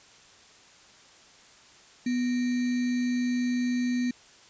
sine tone with sample-and-hold, 246.9 Hz, B3, in tune, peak -24 dBFS, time 2.06-4.11 s, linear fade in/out 5 ms, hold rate 2100 Hz, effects white hiss -54 dBFS RMS until 4.49 s + resampled to 16000 Hz

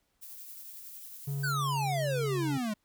violet noise with tremolo, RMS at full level -45 dBFS, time 0.21-1.53 s, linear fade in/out 20 ms, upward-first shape triangle, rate 11 Hz, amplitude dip 30%
triangle tone with pitch glide, 140 to 138.07 Hz, C#3 to C#3, +18 to -7 cents, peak -29 dBFS, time 1.27-2.58 s, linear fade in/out 10 ms, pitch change -25 cents, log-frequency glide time 1.65-2.12 s
square exponential sweep, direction down, 1563 to 203.7 Hz, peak -31 dBFS, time 1.43-2.74 s, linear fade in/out 10 ms
effects pink hiss -75 dBFS RMS until 2.84 s

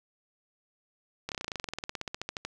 slowing click train, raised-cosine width 0.2 ms, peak -17 dBFS, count 24, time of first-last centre 1.29-2.45 s, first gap 28 ms, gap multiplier 1.05, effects none

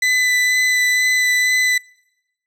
40% pulse tone with vibrato, 2000 Hz, B6, 21 cents sharp, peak -13 dBFS, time 0.02-1.78 s, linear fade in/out 5 ms, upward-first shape sine, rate 2.1 Hz, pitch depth 9 cents each way, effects noise-tail reverb RT60 0.9 s tail -26 dB re dry + low-pass 11000 Hz 12 dB/octave

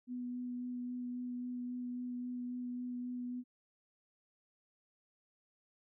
sine tone with vibrato, 246.9 Hz, B3, in tune, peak -38 dBFS, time 0.07-3.44 s, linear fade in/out 50 ms, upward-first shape sine, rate 3.7 Hz, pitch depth 10 cents each way, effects none

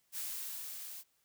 blue noise with level ramp, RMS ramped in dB -39 to -47 dBFS, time 0.12-1.04 s, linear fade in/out 50 ms, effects white hiss -75 dBFS RMS until 1.24 s

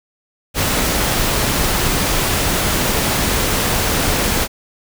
pink noise, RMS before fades -17 dBFS, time 0.54-4.48 s, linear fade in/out 50 ms, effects none

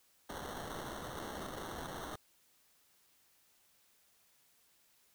blue noise with sample-and-hold, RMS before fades -44 dBFS, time 0.29-2.16 s, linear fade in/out 10 ms, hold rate 2450 Hz, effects white hiss -70 dBFS RMS until 5.14 s

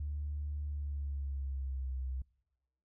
sine tone with pitch glide, 73.42 to 65.03 Hz, D2 to C2, 0 to -10 cents, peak -34 dBFS, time 0-2.22 s, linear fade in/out 5 ms, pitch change -210 cents, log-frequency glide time 0.66-1.94 s, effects noise-tail reverb RT60 1.0 s tail -26 dB re dry + tanh soft clip ceiling -30 dBFS

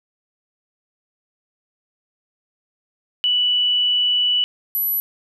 sine tone pair in turn, 2960 / 11808 Hz, F#7 / F#9, 0 / -5 cents, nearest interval 2 octaves, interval 2395 cents, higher second, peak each -15 / -18 dBFS, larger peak first, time 3.24-4.44 / 4.75-5 s, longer first, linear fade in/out 0 ms, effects none

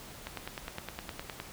click train, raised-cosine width 0.3 ms, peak -21 dBFS, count 12, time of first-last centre 0.27-1.401 s, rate 9.73 Hz, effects pink hiss -48 dBFS RMS until 1.52 s

